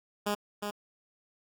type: tone with echo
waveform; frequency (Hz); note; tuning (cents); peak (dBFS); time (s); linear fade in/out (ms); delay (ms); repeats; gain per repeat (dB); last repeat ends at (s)
10% pulse; 206.3; G#3; -11; -20; 0.26-0.35; 10; 360; 1; -5; 0.71
effects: Opus 48 kbps